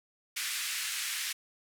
pink band-pass noise, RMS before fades -35 dBFS, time 0.36-1.33 s, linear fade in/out 10 ms, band 1700 to 13000 Hz, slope 24 dB/octave, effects none

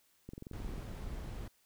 click train, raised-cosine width 3 ms, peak -32 dBFS, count 12, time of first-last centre 0.29-0.781 s, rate 22.4 Hz
brown noise, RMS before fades -42 dBFS, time 0.53-1.48 s, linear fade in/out 5 ms
effects white hiss -71 dBFS RMS until 1.65 s

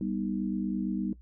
sine chord, G augmented, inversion none, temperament equal with one note detuned, 196 / 244.8 / 311.1 Hz, G3 / B3 / D#4, 0 / -15 / 0 cents, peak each -31 / -34 / -34 dBFS, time 0.01-1.13 s, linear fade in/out 2 ms, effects noise-tail reverb RT60 0.1 s tail -18 dB re dry + added 60 Hz sine -49 dBFS peak until 1.21 s

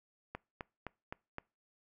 click train, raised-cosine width 0.5 ms, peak -25 dBFS, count 5, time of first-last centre 0.35-1.384 s, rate 3.87 Hz, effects noise-tail reverb RT60 0.3 s tail -25 dB re dry

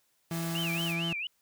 white noise, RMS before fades -42 dBFS, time 0.3-0.96 s, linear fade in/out 50 ms
35% pulse tone with pitch glide, 166.4 to 167.75 Hz, E3 to E3, +17 to +31 cents, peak -30 dBFS, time 0.31-1.13 s, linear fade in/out 2 ms, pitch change +14 cents, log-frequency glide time 0.53-0.79 s
sine tone with vibrato, 2687 Hz, E7, 33 cents sharp, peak -32 dBFS, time 0.55-1.27 s, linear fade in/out 2 ms, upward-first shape sine, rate 4.4 Hz, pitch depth 250 cents each way
effects white hiss -72 dBFS RMS until 1.41 s

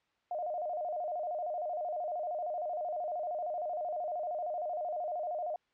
sine tone with vibrato, 661 Hz, E5, 5 cents sharp, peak -33 dBFS, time 0.31-5.56 s, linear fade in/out 2 ms, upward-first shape square, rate 13 Hz, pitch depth 130 cents each way, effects white hiss -75 dBFS RMS until 5.73 s + low-pass 3000 Hz 12 dB/octave

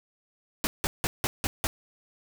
pink noise bursts, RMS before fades -27 dBFS, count 6, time 0.64-1.67 s, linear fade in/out 0 ms, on 30 ms, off 170 ms, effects none

